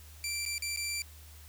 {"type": "tone with dropouts", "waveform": "15% pulse", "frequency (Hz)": 2349, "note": "D7", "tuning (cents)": 0, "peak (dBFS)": -26, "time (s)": [0.24, 1.02], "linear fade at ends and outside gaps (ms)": 1, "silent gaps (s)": [[0.453, 0.461], [0.581, 0.622], [0.762, 0.772]], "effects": ["added 76 Hz sine -50 dBFS peak until 1.48 s", "white hiss -56 dBFS RMS until 1.48 s"]}